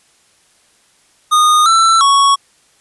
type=tone with pitch steps; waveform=square; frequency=1230 / 1335 / 1112 Hz; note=D#6 / E6 / C#6; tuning=-20 / +22 / +5 cents; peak=-8 dBFS; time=1.31-2.36 s; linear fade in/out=20 ms; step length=350 ms; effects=white hiss -53 dBFS RMS until 2.8 s + resampled to 24000 Hz